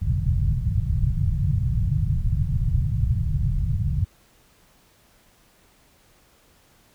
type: low-pass noise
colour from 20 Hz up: white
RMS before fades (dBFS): -22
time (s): 0.01-4.05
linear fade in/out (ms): 10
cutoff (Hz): 150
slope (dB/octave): 48
effects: pink hiss -58 dBFS RMS until 6.94 s